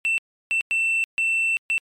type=tone bursts at uneven times; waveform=sine; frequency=2681 Hz; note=E7; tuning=29 cents sharp; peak=-16 dBFS; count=5; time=0.05-0.18 / 0.51-0.61 / 0.71-1.04 / 1.18-1.57 / 1.7-1.78 s; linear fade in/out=0 ms; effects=tanh soft clip ceiling -18 dBFS + MP3 96 kbps